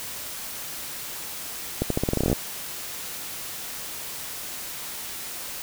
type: accelerating click train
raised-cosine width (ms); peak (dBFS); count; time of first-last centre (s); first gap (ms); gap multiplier
2; -9; 14; 1.82-2.329; 83; 0.86
effects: white hiss -35 dBFS RMS until 5.62 s